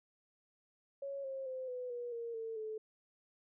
sine tone with pitch steps, 554.4 / 535.5 / 517.3 / 499.7 / 482.6 / 466.2 / 450.3 / 435 Hz, C#5 / C5 / C5 / B4 / B4 / A#4 / A4 / A4, 0 / +40 / -20 / +20 / -40 / 0 / +40 / -20 cents, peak -39 dBFS, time 1.02-2.78 s, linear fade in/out 5 ms, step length 220 ms, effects none

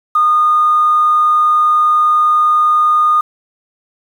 sine tone with quantisation, 1225 Hz, D#6, 27 cents flat, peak -8 dBFS, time 0.15-3.21 s, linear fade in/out 5 ms, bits 6, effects none

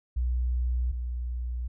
sine tone pair in turn, 61.4 / 60.73 Hz, B1 / B1, -9 / -28 cents, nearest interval unison, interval 19 cents, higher first, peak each -24 / -29 dBFS, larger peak first, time 0.16-0.92 / 0.92-1.68 s, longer neither, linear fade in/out 10 ms, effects none

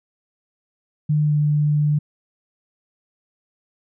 sine tone with pitch glide, 150.7 to 148.71 Hz, D3 to D3, +45 to +22 cents, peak -15 dBFS, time 1.09-1.99 s, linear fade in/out 10 ms, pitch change -23 cents, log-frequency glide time 1.22-1.34 s, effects none

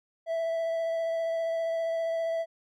triangle tone with vibrato, 659.3 Hz, E5, in tune, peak -25 dBFS, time 0.26-2.46 s, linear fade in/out 50 ms, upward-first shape sine, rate 15 Hz, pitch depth 11 cents each way, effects none

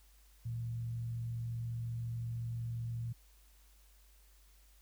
sine tone with frequency modulation, 116.54 Hz, A#2, in tune, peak -36 dBFS, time 0.45-3.13 s, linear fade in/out 10 ms, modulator 45.7 Hz, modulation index 0.28, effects added 50 Hz sine -61 dBFS peak until 4.81 s + white hiss -68 dBFS RMS until 4.81 s

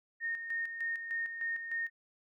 sine tone with tremolo, 1841 Hz, A#6, 22 cents flat, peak -32 dBFS, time 0.2-1.9 s, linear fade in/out 50 ms, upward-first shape square, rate 3.3 Hz, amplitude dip 55%, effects none

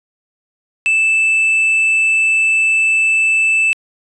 triangle tone, 2637 Hz, E7, in tune, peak -9 dBFS, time 0.86-3.73 s, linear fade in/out 0 ms, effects resampled to 22050 Hz

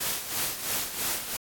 white noise with tremolo, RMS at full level -28 dBFS, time 0-1.37 s, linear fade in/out 10 ms, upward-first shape sine, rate 3 Hz, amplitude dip 65%, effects AAC 64 kbps

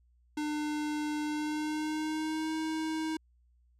square tone with pitch glide, 300 to 316.4 Hz, D4 to D#4, +37 to +29 cents, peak -32 dBFS, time 0.37-3.17 s, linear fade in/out 5 ms, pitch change +92 cents, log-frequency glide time 1.24-2.54 s, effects added 60 Hz sine -63 dBFS peak until 3.79 s + low-pass 9000 Hz 12 dB/octave

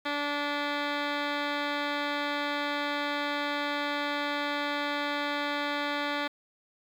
10% pulse tone with low-pass filter, 290 Hz, D4, 22 cents flat, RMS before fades -31 dBFS, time 0.05-6.28 s, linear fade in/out 10 ms, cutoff 3100 Hz, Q 5.2, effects 9-bit

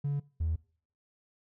triangle tone pair in turn, 142.7 / 80.31 Hz, D3 / E2, -49 / -45 cents, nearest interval minor seventh, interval 996 cents, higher first, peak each -25 / -24 dBFS, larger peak second, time 0.04-0.2 / 0.4-0.56 s, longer neither, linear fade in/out 10 ms, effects noise-tail reverb RT60 0.5 s tail -25 dB re dry + tanh soft clip ceiling -24 dBFS

